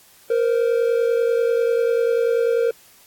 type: tone pair together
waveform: triangle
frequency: 466.2 / 516.4 Hz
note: A#4 / C5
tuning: 0 / -23 cents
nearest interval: major second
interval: 177 cents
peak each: -15 / -21 dBFS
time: 0.3-2.71 s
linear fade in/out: 5 ms
effects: white hiss -51 dBFS RMS until 3.06 s + AAC 64 kbps